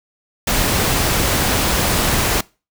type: noise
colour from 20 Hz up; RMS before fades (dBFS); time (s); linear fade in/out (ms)
pink; -17; 0.47-2.41; 5
effects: noise-tail reverb RT60 0.3 s tail -23 dB re dry